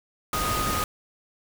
sine tone in noise, 1242 Hz, D#6, 3 cents flat, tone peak -27 dBFS, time 0.33-0.84 s, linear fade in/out 2 ms, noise pink, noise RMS -28 dBFS, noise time 0.33-0.84 s, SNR -2 dB, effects none

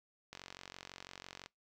click train, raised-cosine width 0.2 ms, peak -29 dBFS, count 53, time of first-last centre 0.33-1.46 s, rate 46 Hz, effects noise-tail reverb RT60 0.2 s tail -25 dB re dry

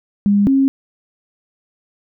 sine tone pair in turn, 202.6 / 270.4 Hz, G#3 / C#4, -43 / -43 cents, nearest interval perfect fourth, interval 500 cents, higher second, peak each -10 dBFS, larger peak neither, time 0.26-0.47 / 0.47-0.68 s, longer neither, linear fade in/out 0 ms, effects none

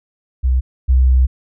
sine tone pair in turn, 63.7 / 64.06 Hz, C2 / C2, -46 / -36 cents, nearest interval unison, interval 10 cents, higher second, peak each -11 / -8 dBFS, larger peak second, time 0.43-0.61 / 0.88-1.27 s, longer second, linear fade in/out 20 ms, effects none

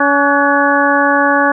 harmonic tone with a mistuned harmonic, 282.9 Hz, C#4, 35 cents sharp, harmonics 1 / 2 / 3 / 4 / 5 / 6, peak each -16 / -16 / -16 / -16 / -16 / -16 dBFS, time 0-1.52 s, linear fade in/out 5 ms, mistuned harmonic 5, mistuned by +70 cents, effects none

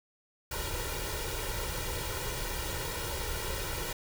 pink noise with comb filter, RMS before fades -35 dBFS, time 0.51-3.93 s, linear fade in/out 5 ms, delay 2.1 ms, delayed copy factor +0.75, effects none

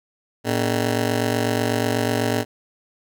15% pulse ring-modulated tone, 175.3 Hz, F3, 7 cents sharp, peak -10 dBFS, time 0.44-2.45 s, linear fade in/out 50 ms, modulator 63.6 Hz, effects none

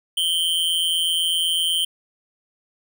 square tone with amplitude modulation, 3103 Hz, G7, 18 cents flat, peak -16 dBFS, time 0.17-1.85 s, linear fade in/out 5 ms, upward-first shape sine, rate 168 Hz, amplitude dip 75%, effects none

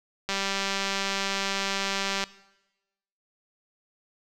click train, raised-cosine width 0.2 ms, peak -11 dBFS, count 383, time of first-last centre 0.29-2.239 s, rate 196 Hz, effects noise-tail reverb RT60 1.0 s tail -19 dB re dry

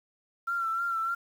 sine tone with vibrato, 1359 Hz, F6, 48 cents flat, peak -27 dBFS, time 0.47-1.15 s, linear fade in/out 10 ms, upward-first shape sine, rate 3.3 Hz, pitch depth 41 cents each way, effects 9-bit

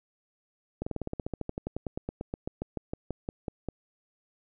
slowing click train, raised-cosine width 2 ms, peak -19 dBFS, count 28, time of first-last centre 0.82-3.687 s, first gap 45 ms, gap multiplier 1.06, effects none

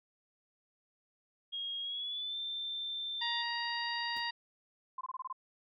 sine tone with pitch glide, 3268 to 3564 Hz, G#7 to A7, -29 to +22 cents, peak -36 dBFS, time 1.52-3.43 s, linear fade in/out 20 ms, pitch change +151 cents, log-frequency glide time 1.81-2.37 s
harmonic tone, 942 Hz, A#5, 18 cents sharp, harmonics 1 / 2 / 3 / 4 / 5, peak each -39 / -38 / -43 / -43 / -41 dBFS, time 3.21-4.31 s, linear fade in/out 10 ms
pink noise with exponential decay, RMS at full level -50 dBFS, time 4.16-4.28 s, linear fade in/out 5 ms, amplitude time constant 25 ms
sine tone bursts, 1041 Hz, C6, 9 cents flat, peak -37 dBFS, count 7, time 4.98-5.328 s, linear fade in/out 5 ms, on 30 ms, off 23 ms
effects none

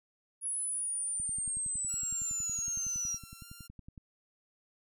sine linear sweep, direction down, 10410 to 5640 Hz, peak -32 dBFS, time 0.41-3.19 s, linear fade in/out 50 ms
click train, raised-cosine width 5 ms, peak -36 dBFS, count 31, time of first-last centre 1.2-3.978 s, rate 10.8 Hz
5% pulse tone with vibrato, 1376 Hz, F6, 26 cents flat, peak -39 dBFS, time 1.88-3.68 s, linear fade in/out 20 ms, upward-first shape square, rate 1.3 Hz, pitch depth 20 cents each way
effects none

